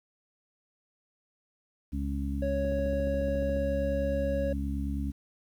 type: harmonic tone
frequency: 69.5 Hz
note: C#2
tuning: 5 cents sharp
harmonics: 1 / 2 / 3 / 4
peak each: -31 / -41 / -36 / -36 dBFS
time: 1.92-5.12 s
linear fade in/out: 20 ms
type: tone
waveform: triangle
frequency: 554.4 Hz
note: C#5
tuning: in tune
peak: -27 dBFS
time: 2.42-4.53 s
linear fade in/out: 5 ms
type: click train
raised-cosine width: 2 ms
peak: -29 dBFS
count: 14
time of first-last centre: 2.65-3.565 s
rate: 14.2 Hz
effects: 10-bit